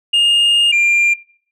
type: tone pair in turn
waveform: sine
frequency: 2833 / 2389 Hz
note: F7 / D7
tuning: +24 / +29 cents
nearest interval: minor third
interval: 295 cents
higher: first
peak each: -7 / -8 dBFS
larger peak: first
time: 0.13-0.72 / 0.72-1.14 s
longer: first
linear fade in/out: 10 ms
effects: noise-tail reverb RT60 0.5 s tail -20 dB re dry + tanh soft clip ceiling -9 dBFS